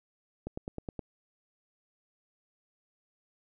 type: click train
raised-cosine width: 2 ms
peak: -23 dBFS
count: 6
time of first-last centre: 0.47-0.992 s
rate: 9.57 Hz
effects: none